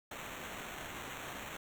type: noise with sample-and-hold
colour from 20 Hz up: white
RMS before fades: -45 dBFS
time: 0.11-1.57 s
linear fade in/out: 5 ms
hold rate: 4900 Hz
effects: none